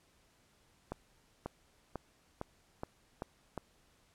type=accelerating click train; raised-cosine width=1 ms; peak=-24 dBFS; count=7; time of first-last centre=0.92-3.577 s; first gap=540 ms; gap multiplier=0.92; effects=pink hiss -69 dBFS RMS until 4.14 s + low-pass 11000 Hz 12 dB/octave